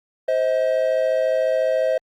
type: tone pair together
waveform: triangle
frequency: 522 / 636.2 Hz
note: C5 / D#5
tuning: -4 / +38 cents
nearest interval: minor third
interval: 342 cents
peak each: -18 / -18 dBFS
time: 0.28-1.98 s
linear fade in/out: 5 ms
effects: Opus 48 kbps